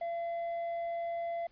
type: tone with tanh clipping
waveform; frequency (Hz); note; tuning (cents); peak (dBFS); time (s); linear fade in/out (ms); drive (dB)
sine; 680; F5; -46; -34; 0.01-1.47; 5; 4
effects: pink hiss -67 dBFS RMS until 1.51 s + resampled to 11025 Hz